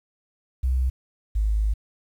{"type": "tone pair in turn", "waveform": "sine", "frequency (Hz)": [64, 52.75], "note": ["C2", "G#1"], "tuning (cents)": [-38, 28], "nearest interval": "minor third", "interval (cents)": 334, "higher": "first", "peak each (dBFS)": -19, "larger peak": "neither", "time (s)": [[0.63, 0.9], [1.35, 1.74]], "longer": "second", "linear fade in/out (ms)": 10, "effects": ["9-bit"]}